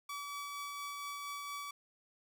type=tone with tremolo; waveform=sawtooth; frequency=1145 Hz; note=D6; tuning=44 cents flat; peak=-36 dBFS; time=0.09-1.71 s; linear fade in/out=5 ms; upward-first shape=triangle; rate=4.3 Hz; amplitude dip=25%; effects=none